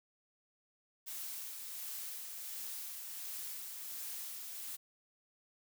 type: noise with tremolo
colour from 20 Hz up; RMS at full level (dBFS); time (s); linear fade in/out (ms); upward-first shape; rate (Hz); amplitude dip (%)
blue; -43; 1.06-4.77; 20; sine; 1.4; 30
effects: none